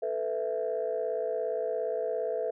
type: chord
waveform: sine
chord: A suspended second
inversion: none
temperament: equal with one note detuned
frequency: 440 / 497.3 / 659.3 Hz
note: A4 / B4 / E5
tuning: 0 / +12 / 0 cents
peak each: -32 dBFS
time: 0.02-2.51 s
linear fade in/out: 10 ms
effects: tanh soft clip ceiling -21 dBFS